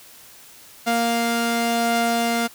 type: tone pair together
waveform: sawtooth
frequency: 233.1 / 700.2 Hz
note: A#3 / F5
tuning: 0 / +4 cents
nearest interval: octave + perfect fifth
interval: 1904 cents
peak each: -18 dBFS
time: 0.86-2.48 s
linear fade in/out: 20 ms
effects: white hiss -46 dBFS RMS until 2.54 s